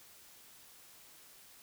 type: silence
effects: white hiss -58 dBFS RMS until 1.62 s